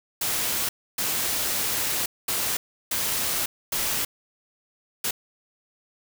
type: noise bursts at uneven times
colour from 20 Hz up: white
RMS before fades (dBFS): -26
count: 6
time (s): 0.21-0.69 / 0.98-2.06 / 2.28-2.57 / 2.91-3.46 / 3.72-4.05 / 5.04-5.11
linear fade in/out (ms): 5
effects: none